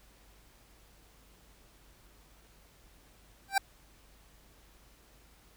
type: tone with exponential growth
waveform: 25% pulse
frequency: 784 Hz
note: G5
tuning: in tune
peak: -17 dBFS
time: 3.48-3.58 s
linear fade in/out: 5 ms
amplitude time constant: 20 ms
effects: added 50 Hz sine -62 dBFS peak until 5.56 s + pink hiss -62 dBFS RMS until 5.56 s